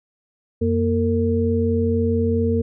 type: tone cluster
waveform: sine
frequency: 90.7 / 234 / 456.1 Hz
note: F#2 / A#3 / A#4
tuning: -34 / +7 / -38 cents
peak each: -21 dBFS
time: 0.61-2.62 s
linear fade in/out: 10 ms
effects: none